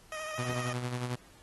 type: tone with vibrato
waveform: 15% pulse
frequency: 622.3 Hz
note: D#5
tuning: in tune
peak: -30 dBFS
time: 0.12-0.73 s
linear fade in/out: 2 ms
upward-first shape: sine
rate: 13 Hz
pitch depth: 31 cents each way
type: tone with tremolo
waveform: sawtooth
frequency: 123.47 Hz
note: B2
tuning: in tune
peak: -27 dBFS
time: 0.38-1.16 s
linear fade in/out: 10 ms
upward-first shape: sine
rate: 11 Hz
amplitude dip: 50%
effects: pink hiss -59 dBFS RMS until 1.42 s + AAC 32 kbps